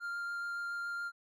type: tone with vibrato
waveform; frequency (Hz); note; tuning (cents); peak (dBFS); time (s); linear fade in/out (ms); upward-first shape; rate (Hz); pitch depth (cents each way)
triangle; 1396.9; F6; 0; -34; 0-1.12; 50; triangle; 7.1; 8
effects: none